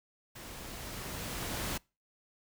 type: noise with level ramp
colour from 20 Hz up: pink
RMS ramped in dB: -47 to -35 dBFS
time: 0.35-1.78 s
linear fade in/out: 10 ms
effects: noise-tail reverb RT60 0.3 s tail -26 dB re dry